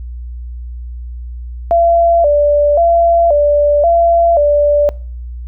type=tone with vibrato; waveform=sine; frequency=630 Hz; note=D#5; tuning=21 cents sharp; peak=-7 dBFS; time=1.71-4.89 s; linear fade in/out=0 ms; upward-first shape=square; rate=0.94 Hz; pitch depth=130 cents each way; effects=noise-tail reverb RT60 0.5 s tail -24 dB re dry + added 60 Hz sine -23 dBFS peak until 5.47 s